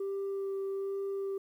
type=tone with vibrato; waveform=sine; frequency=392 Hz; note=G4; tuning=in tune; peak=-30 dBFS; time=0-1.38 s; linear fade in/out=5 ms; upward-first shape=sine; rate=1.2 Hz; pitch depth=9 cents each way; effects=tanh soft clip ceiling -31 dBFS + 11-bit